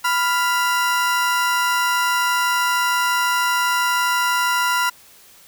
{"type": "tone pair together", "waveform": "35% pulse", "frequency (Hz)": [990.3, 1396.9], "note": ["B5", "F6"], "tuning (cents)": [4, 0], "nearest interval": "tritone", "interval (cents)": 596, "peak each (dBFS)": -18, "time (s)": [0.04, 4.9], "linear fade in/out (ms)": 10, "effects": ["white hiss -48 dBFS RMS until 5.47 s"]}